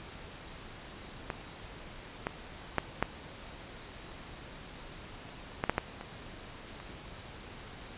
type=clicks; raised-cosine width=0.5 ms; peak=-18 / -16 / -11 / -11 / -14 / -10 / -12 / -26 / -29 dBFS; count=9; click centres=1.302 / 2.269 / 2.783 / 3.026 / 5.639 / 5.696 / 5.781 / 6.011 / 6.801 s; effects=pink hiss -47 dBFS RMS until 7.97 s + resampled to 8000 Hz